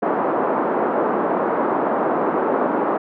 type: band-pass noise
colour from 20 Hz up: pink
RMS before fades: -20 dBFS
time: 0.02-2.98 s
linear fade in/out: 10 ms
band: 260 to 1200 Hz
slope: 24 dB/octave
effects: none